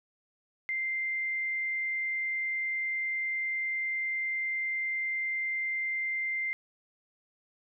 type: tone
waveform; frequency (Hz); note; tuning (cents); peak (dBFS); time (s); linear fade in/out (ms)
sine; 2090; C7; -2; -29; 0.69-6.53; 0
effects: none